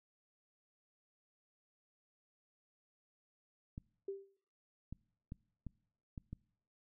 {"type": "clicks", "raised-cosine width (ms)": 5, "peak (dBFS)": -32, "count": 6, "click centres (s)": [3.779, 4.926, 5.321, 5.667, 6.178, 6.33]}
{"type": "tone with exponential decay", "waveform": "sine", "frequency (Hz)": 392.7, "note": "G4", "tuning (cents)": 3, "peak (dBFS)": -36, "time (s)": [4.08, 4.37], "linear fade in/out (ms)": 5, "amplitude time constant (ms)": 61}
{"effects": ["noise-tail reverb RT60 0.7 s tail -25 dB re dry"]}